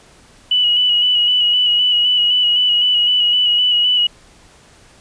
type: tone with vibrato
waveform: sine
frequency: 2941 Hz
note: F#7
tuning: 11 cents flat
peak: -11 dBFS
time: 0.51-4.07 s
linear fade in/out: 5 ms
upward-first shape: square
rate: 3.9 Hz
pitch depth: 23 cents each way
effects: pink hiss -47 dBFS RMS until 5 s + resampled to 22050 Hz